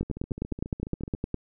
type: two click trains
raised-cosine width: 3 ms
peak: -15 / -24 dBFS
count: 14 / 17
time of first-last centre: 0.01-1.343 / 0.03-1.149 s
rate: 9.75 / 14.3 Hz
effects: none